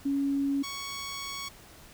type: tone pair in turn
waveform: sine / 10% pulse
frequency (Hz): 278.4 / 1113.6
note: C#4 / C#6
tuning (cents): +8 / +8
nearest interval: 2 octaves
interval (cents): 2400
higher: second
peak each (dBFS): -25 / -27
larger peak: first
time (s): 0.05-0.63 / 0.63-1.49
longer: second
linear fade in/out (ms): 10
effects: pink hiss -52 dBFS RMS until 1.93 s